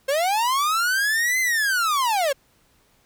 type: linear two-way sweep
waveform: 45% pulse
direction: up then down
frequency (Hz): 523.3 to 2078 to 523.3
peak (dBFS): -19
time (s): 0.08-2.33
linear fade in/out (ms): 10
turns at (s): 1.4
effects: pink hiss -61 dBFS RMS until 3.05 s